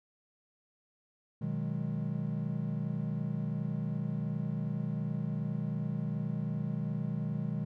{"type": "chord", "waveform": "triangle", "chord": "G# minor seventh", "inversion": "first", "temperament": "equal", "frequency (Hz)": [123.47, 155.56, 185, 207.7], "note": ["B2", "D#3", "F#3", "G#3"], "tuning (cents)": [0, 0, 0, 0], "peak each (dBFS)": [-36, -33, -38, -36], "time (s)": [1.41, 7.65], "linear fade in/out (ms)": 10, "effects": []}